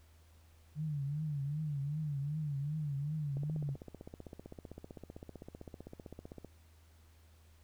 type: tone with vibrato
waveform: sine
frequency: 146.83 Hz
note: D3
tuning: in tune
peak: -34 dBFS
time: 0.75-3.77 s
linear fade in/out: 50 ms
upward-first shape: triangle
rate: 2.6 Hz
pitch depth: 130 cents each way
type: click train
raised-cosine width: 2 ms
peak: -33 dBFS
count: 49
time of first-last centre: 3.37-6.447 s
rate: 15.6 Hz
effects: added 80 Hz sine -60 dBFS peak until 7.63 s + pink hiss -69 dBFS RMS until 7.63 s